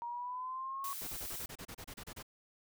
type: linear sweep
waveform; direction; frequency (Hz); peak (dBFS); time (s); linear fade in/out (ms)
sine; up; 940 to 1109; -38; 0.02-0.93; 0
type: noise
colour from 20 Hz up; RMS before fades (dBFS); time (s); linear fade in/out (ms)
blue; -43; 0.84-1.46; 2
type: noise bursts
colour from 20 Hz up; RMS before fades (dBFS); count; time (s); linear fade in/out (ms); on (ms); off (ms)
pink; -47; 13; 1.01-2.228; 10; 66; 30
effects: none